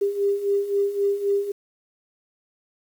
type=beating tone pair; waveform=sine; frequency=398.6 / 402.4 Hz; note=G4 / G4; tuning=+29 / +45 cents; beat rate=3.8 Hz; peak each=-26 / -21 dBFS; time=0.01-1.52 s; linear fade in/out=10 ms; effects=8-bit